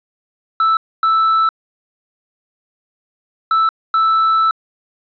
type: tone bursts at uneven times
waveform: triangle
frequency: 1318.5 Hz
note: E6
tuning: in tune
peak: -9 dBFS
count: 4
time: 0.6-0.77 / 1.03-1.49 / 3.51-3.69 / 3.94-4.51 s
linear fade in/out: 2 ms
effects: resampled to 11025 Hz + 8-bit